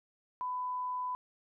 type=tone; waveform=sine; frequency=1000 Hz; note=B5; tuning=21 cents sharp; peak=-33 dBFS; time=0.41-1.15 s; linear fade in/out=0 ms; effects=none